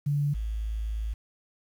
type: tone pair in turn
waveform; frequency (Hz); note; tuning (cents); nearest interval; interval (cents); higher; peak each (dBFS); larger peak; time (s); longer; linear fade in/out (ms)
sine; 144.5 / 54.13; D3 / A1; -28 / -28; octave + perfect fourth; 1700; first; -23 / -28; first; 0.06-0.34 / 0.34-1.14; second; 10
effects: 9-bit